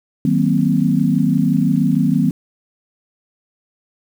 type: chord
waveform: sine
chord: C half-diminished seventh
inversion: first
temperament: just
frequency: 156.98 / 188.37 / 235.5 / 261.6 Hz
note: Eb3 / Gb3 / Bb3 / C4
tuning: +16 / +31 / +18 / 0 cents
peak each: -18 dBFS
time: 0.25-2.31 s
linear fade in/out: 2 ms
effects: 7-bit